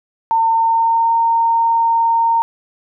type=tone with pitch glide; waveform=sine; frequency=906 to 919.2 Hz; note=A#5 to A#5; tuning=-50 to -25 cents; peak=-11 dBFS; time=0.31-2.42 s; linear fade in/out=0 ms; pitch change=+25 cents; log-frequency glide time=0.47-1.17 s; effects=none